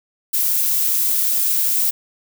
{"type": "noise", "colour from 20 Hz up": "violet", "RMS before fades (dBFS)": -18, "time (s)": [0.33, 1.91], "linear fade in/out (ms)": 10, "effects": []}